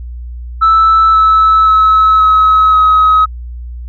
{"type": "tone with pitch steps", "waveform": "sine", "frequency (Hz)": [1316, 1304.6, 1293.4, 1282.2, 1271.2], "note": ["E6", "E6", "E6", "E6", "D#6"], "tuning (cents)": [-3, -18, -33, -48, 37], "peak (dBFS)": -3, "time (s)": [0.61, 3.26], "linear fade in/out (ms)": 20, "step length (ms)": 530, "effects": ["tanh soft clip ceiling -2 dBFS", "added 60 Hz sine -22 dBFS peak until 3.88 s"]}